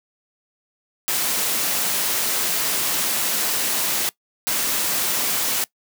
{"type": "noise bursts at uneven times", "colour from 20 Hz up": "white", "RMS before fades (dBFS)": -22, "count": 2, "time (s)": [[1.08, 4.09], [4.47, 5.64]], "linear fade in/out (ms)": 0, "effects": ["noise-tail reverb RT60 0.1 s tail -21 dB re dry", "high-pass 150 Hz 12 dB/octave"]}